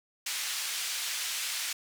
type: band-pass noise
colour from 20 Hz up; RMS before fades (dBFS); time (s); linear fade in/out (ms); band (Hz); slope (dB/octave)
pink; -34; 0.26-1.73; 5; 2400 to 11000; 12
effects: none